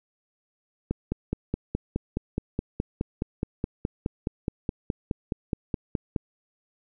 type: click train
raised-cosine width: 3 ms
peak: -13 dBFS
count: 26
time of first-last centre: 0.91-6.162 s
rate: 4.76 Hz
effects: none